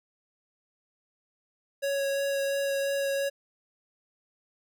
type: tone with vibrato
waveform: square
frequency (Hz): 554.4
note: C#5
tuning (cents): 0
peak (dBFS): -27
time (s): 1.82-3.3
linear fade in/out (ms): 20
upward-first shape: sine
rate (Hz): 2.9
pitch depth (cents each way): 9
effects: none